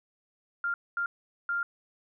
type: tone bursts at uneven times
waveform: sine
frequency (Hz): 1396.9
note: F6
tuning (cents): 0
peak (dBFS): -27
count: 3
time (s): 0.64-0.74 / 0.97-1.06 / 1.49-1.63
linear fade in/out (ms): 2
effects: none